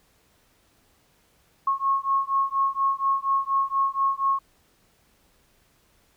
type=beating tone pair; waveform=sine; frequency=1089 / 1093.2 Hz; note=C#6 / C#6; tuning=-31 / -24 cents; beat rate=4.2 Hz; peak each=-24 dBFS; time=1.67-4.39 s; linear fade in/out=5 ms; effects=pink hiss -63 dBFS RMS until 6.16 s